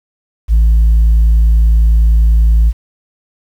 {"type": "tone", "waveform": "sine", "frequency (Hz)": 55.3, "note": "A1", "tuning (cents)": 9, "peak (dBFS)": -3, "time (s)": [0.48, 2.73], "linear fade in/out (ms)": 50, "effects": ["tanh soft clip ceiling -4 dBFS", "7-bit"]}